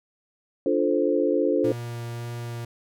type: chord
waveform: sine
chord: D minor seventh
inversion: none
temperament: equal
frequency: 293.7 / 349.2 / 440 / 523.3 Hz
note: D4 / F4 / A4 / C5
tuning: 0 / 0 / 0 / 0 cents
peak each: -25 dBFS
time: 0.66-1.72 s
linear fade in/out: 2 ms
type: tone with vibrato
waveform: 45% pulse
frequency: 118.4 Hz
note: A#2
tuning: 27 cents sharp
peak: -31 dBFS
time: 1.64-2.65 s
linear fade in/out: 5 ms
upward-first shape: sine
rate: 1.8 Hz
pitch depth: 8 cents each way
effects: none